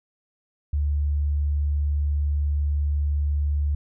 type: tone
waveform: sine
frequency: 72.9 Hz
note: D2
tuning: 12 cents flat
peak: -20 dBFS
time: 0.73-3.75 s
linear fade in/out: 5 ms
effects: none